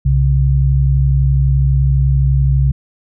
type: tone pair together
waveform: sine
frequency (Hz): 64.23 / 136.1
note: C2 / C#3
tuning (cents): -31 / -31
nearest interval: octave + minor second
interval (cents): 1300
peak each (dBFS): -12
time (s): 0.05-2.72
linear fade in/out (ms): 10
effects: none